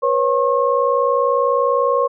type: tone cluster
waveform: sine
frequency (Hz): 487 / 547 / 1081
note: B4 / C#5 / C#6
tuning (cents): -24 / -23 / -44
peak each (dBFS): -18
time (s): 0.02-2.08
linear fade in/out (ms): 20
effects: none